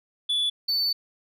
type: tone pair in turn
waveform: sine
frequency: 3445 / 4508 Hz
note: A7 / C#8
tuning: -37 / +28 cents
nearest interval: perfect fourth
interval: 465 cents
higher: second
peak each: -19 dBFS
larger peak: neither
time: 0.29-0.5 / 0.68-0.93 s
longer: second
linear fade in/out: 10 ms
effects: tanh soft clip ceiling -21 dBFS